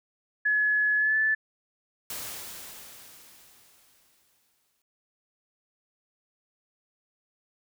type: tone with pitch glide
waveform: sine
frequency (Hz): 1700 to 1745.8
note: G#6 to A6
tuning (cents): +40 to -14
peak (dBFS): -21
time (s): 0.45-1.35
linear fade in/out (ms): 10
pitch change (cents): +46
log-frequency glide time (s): 0.97-1.17
type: noise with exponential decay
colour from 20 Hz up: white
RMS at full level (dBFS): -35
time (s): 2.1-4.82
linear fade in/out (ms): 2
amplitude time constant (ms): 590
effects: none